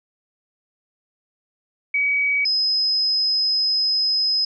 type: tone pair in turn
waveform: sine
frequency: 2269 / 5076 Hz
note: C#7 / D#8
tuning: +40 / +34 cents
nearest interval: octave + major second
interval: 1394 cents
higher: second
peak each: -17 dBFS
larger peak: neither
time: 1.94-2.45 / 2.45-4.45 s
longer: second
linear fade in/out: 5 ms
effects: none